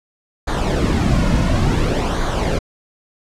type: noise with flanger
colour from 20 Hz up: brown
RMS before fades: -17 dBFS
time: 0.47-2.59 s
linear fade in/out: 10 ms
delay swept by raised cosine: 0.37 to 2.57 ms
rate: 0.57 Hz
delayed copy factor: -0.6
effects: low-pass 8000 Hz 12 dB/octave